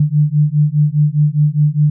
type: beating tone pair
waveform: sine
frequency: 146.83 / 151.73 Hz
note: D3 / D#3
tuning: 0 / -43 cents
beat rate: 4.9 Hz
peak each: -13 dBFS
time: 0-1.9 s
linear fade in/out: 5 ms
effects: none